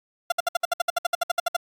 30% pulse tone bursts, 692 Hz, F5, 16 cents flat, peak -17 dBFS, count 16, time 0.3-1.566 s, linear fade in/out 5 ms, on 21 ms, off 62 ms, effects AAC 64 kbps

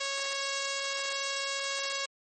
5% pulse tone, 551 Hz, C#5, 11 cents flat, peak -19 dBFS, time 0-2.06 s, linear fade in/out 10 ms, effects MP3 32 kbps

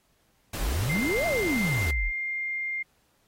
pink noise, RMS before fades -35 dBFS, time 0.53-1.91 s, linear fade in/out 5 ms
sine exponential two-way sweep, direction up then down, 34.35 to 709 to 34.35 Hz, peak -25 dBFS, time 0.57-2.12 s, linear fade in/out 50 ms, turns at 1.26 s
sine tone with pitch glide, 2093 to 2110 Hz, C7 to C7, 0 to +14 cents, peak -28 dBFS, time 0.89-2.83 s, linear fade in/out 10 ms, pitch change +14 cents, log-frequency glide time 1.98-2.11 s
effects pink hiss -68 dBFS RMS until 3.27 s + AAC 48 kbps

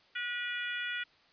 harmonic tone, 484.4 Hz, B4, 34 cents flat, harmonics 3 / 4 / 5 / 6 / 7, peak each -37 / -39 / -41 / -43 / -44 dBFS, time 0.15-1.04 s, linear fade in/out 10 ms, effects white hiss -64 dBFS RMS until 1.32 s + resampled to 11025 Hz

